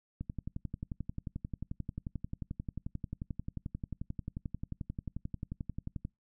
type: click train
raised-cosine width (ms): 5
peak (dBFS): -25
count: 67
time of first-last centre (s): 0.21-6.051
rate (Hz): 11.3
effects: noise-tail reverb RT60 0.2 s tail -26 dB re dry